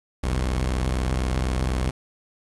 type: tone pair together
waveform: sawtooth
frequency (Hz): 44.04 / 64.1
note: F1 / C2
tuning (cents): +15 / -35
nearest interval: tritone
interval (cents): 650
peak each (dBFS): -24 / -19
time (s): 0.23-1.91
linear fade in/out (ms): 10
effects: resampled to 24000 Hz + 7-bit